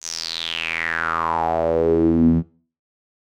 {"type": "tone with band-pass filter sweep", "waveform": "sawtooth", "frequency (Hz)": 82.41, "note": "E2", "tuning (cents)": 0, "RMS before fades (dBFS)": -20, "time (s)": [0.01, 2.43], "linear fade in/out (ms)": 50, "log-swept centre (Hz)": [6600, 190], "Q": 6.7, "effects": ["noise-tail reverb RT60 0.4 s tail -19 dB re dry"]}